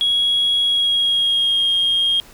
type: tone with pitch glide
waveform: sine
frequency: 3322 to 3239 Hz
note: G#7 to G#7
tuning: 0 to -44 cents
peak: -13 dBFS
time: 0.01-2.2 s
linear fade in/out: 0 ms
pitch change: -44 cents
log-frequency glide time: 0.63-1.64 s
effects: tanh soft clip ceiling -11 dBFS + pink hiss -45 dBFS RMS until 2.33 s